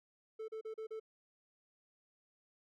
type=tone bursts; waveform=triangle; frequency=440 Hz; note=A4; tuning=in tune; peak=-39 dBFS; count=5; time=0.39-0.999 s; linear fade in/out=10 ms; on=93 ms; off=36 ms; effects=none